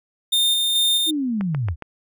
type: tone with tremolo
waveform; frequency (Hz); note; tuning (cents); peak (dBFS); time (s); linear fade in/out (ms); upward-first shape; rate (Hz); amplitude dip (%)
45% pulse; 3633; A#7; -45; -16; 0.32-1.11; 10; square; 2.3; 25
type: linear sweep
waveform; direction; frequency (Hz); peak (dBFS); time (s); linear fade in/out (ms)
sine; down; 329.6 to 69.3; -20; 1.06-1.76; 50
type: click train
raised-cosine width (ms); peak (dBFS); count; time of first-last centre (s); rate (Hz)
0.5; -16; 4; 1.41-1.823; 7.26
effects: none